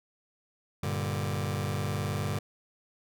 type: chord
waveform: sawtooth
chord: G minor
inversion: none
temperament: just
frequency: 98 / 117.6 / 147 Hz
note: G2 / Bb2 / D3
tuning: 0 / +16 / +2 cents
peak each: -28 / -32 / -29 dBFS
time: 0.83-2.39 s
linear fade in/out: 5 ms
effects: none